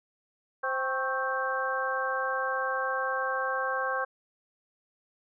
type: harmonic tone with a mistuned harmonic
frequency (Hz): 261.6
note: C4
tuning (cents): 0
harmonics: 2 / 3 / 4 / 5 / 6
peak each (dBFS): -33 / -36 / -32 / -38 / -32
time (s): 0.63-4.05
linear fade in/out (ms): 10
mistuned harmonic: 4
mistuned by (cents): +79
effects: none